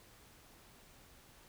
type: silence
effects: pink hiss -61 dBFS RMS until 1.48 s